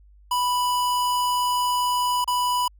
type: tone with dropouts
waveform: square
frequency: 987.8 Hz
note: B5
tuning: in tune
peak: -21 dBFS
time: 0.31-2.68 s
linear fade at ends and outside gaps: 5 ms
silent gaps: 2.244-2.276 s
effects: added 50 Hz sine -49 dBFS peak until 2.79 s